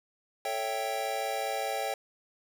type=chord; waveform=square; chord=A dominant seventh; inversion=none; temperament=equal; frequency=440 / 554.4 / 659.3 / 784 Hz; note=A4 / C#5 / E5 / G5; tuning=0 / 0 / 0 / 0 cents; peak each=-40 / -37 / -38 / -34 dBFS; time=0.45-1.94 s; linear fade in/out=2 ms; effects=none